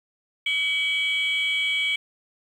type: tone cluster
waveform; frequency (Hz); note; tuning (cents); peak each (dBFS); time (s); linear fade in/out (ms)
sine; 2275 / 3023 / 3284; C#7 / F#7 / G#7; +44 / +36 / -20; -22 / -29 / -26; 0.46-1.96; 5
effects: tanh soft clip ceiling -16 dBFS + 9-bit